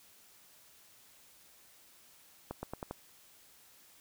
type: accelerating click train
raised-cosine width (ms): 1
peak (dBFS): -24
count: 5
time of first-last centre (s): 2.51-2.91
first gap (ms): 120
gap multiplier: 0.88
effects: white hiss -61 dBFS RMS until 4 s